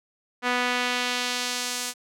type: tone with band-pass filter sweep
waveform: sawtooth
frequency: 246.9 Hz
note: B3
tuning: in tune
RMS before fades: -27 dBFS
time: 0.42-1.94 s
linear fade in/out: 50 ms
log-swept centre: 1700 to 7800 Hz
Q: 0.91
effects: none